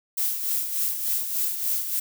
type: noise with tremolo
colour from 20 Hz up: violet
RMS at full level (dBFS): -24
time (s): 0.17-2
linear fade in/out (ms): 10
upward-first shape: sine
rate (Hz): 3.4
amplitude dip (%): 55
effects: none